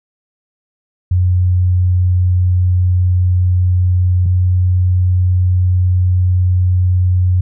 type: tone pair in turn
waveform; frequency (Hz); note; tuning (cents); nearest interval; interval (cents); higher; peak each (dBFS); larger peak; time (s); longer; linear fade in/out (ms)
sine; 90.5 / 90.92; F#2 / F#2; -38 / -30; unison; 8; second; -9; neither; 1.11-4.26 / 4.26-7.41; neither; 5
effects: none